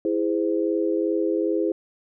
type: chord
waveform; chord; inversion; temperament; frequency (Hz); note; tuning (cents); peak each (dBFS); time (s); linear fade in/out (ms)
sine; E augmented; none; just; 329.6 / 412 / 515; E4 / G#4 / B#4; 0 / -14 / -28; -23 / -25 / -27; 0.05-1.72; 2
effects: none